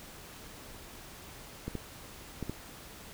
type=clicks; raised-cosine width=3 ms; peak=-22 dBFS; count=4; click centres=1.68 / 1.753 / 2.427 / 2.496 s; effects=pink hiss -49 dBFS RMS until 3.13 s